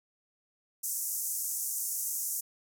white band-pass noise, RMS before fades -34 dBFS, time 0.83-2.41 s, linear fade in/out 10 ms, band 6000 to 15000 Hz, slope 48 dB/octave, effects none

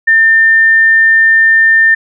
sine tone, 1800 Hz, A6, 39 cents sharp, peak -4 dBFS, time 0.07-1.95 s, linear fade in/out 10 ms, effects none

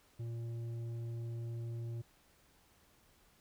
triangle tone with tanh clipping, 116.54 Hz, A#2, in tune, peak -40 dBFS, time 0.19-2.02 s, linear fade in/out 10 ms, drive 12 dB, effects pink hiss -68 dBFS RMS until 3.4 s

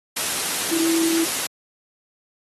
sine tone in noise, 329.6 Hz, E4, in tune, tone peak -19 dBFS, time 0.71-1.25 s, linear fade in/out 10 ms, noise white, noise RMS -24 dBFS, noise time 0.16-1.47 s, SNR +2 dB, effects high-pass 150 Hz 12 dB/octave + AAC 32 kbps

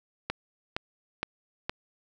click train, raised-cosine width 0.3 ms, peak -13 dBFS, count 4, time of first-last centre 0.3-1.695 s, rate 2.15 Hz, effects none

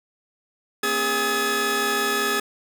sawtooth tone cluster, 235.6 / 272.6 / 408.2 / 1270 / 1711 Hz, A#3 / C#4 / G#4 / D#6 / A6, +19 / -29 / -30 / +35 / -49 cents, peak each -30 / -30 / -22 / -22 / -22 dBFS, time 0.83-2.4 s, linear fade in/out 5 ms, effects none

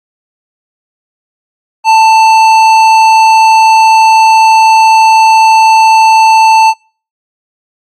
sine tone with tanh clipping, 886 Hz, A5, 12 cents sharp, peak -4 dBFS, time 1.84-6.74 s, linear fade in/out 50 ms, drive 14 dB, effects noise-tail reverb RT60 0.4 s tail -26 dB re dry + Opus 48 kbps

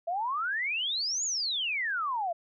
sine exponential two-way sweep, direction up then down, 653 to 7040 to 653 Hz, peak -28 dBFS, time 0.07-2.33 s, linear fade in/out 10 ms, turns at 1.24 s, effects none

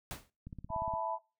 pink noise with exponential decay, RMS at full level -38 dBFS, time 0.11-0.3 s, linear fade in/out 0 ms, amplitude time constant 41 ms
click train, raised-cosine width 5 ms, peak -32 dBFS, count 9, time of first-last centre 0.47-0.938 s, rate 17.1 Hz
sine chord, E suspended fourth, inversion none, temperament equal, 659.3 / 880 / 987.8 Hz, E5 / A5 / B5, 0 / 0 / 0 cents, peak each -37 dBFS, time 0.69-1.19 s, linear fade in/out 50 ms
effects noise-tail reverb RT60 0.3 s tail -22 dB re dry

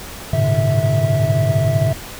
triangle tone cluster, 101.6 / 112.8 / 132.3 / 147.7 / 654 Hz, G#2 / A2 / C3 / D3 / E5, -38 / +44 / +20 / +10 / -14 cents, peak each -18 dBFS, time 0.33-1.93 s, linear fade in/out 5 ms, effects pink hiss -33 dBFS RMS until 2.19 s

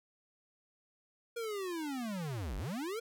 square linear two-way sweep, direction down then up, 477.1 to 42.18 to 477.1 Hz, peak -37 dBFS, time 1.36-3 s, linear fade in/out 10 ms, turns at 2.57 s, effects none

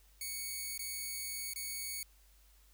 5% pulse tone with dropouts, 2229 Hz, C#7, 9 cents sharp, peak -29 dBFS, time 0.21-2.03 s, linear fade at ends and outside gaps 2 ms, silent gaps 0.778-0.792 / 1.536-1.559 s, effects added 50 Hz sine -62 dBFS peak until 2.73 s + white hiss -68 dBFS RMS until 2.73 s

